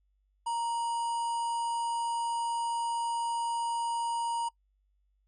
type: harmonic tone with a mistuned harmonic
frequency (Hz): 973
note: B5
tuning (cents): -26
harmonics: 1 / 3 / 5 / 7 / 9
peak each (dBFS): -29 / -46 / -50 / -54 / -45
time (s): 0.46-4.49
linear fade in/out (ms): 10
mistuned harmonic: 1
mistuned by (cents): -74
effects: noise-tail reverb RT60 0.1 s tail -22 dB re dry + added 49 Hz sine -69 dBFS peak until 5.27 s